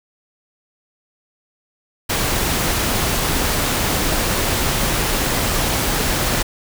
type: noise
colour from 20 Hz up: pink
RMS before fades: -19 dBFS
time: 2.09-6.43 s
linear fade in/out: 10 ms
effects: none